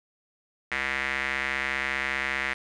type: tone with band-pass filter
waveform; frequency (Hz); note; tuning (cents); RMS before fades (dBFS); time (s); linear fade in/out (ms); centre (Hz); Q
square; 67.5; C#2; -45; -29; 0.71-2.54; 10; 2000; 4.1
effects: resampled to 22050 Hz + 8-bit